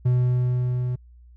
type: tone with level ramp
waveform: triangle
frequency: 124.5 Hz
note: B2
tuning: 14 cents sharp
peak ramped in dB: -14 to -21 dBFS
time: 0.05-0.96 s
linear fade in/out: 10 ms
effects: added 60 Hz sine -46 dBFS peak until 1.36 s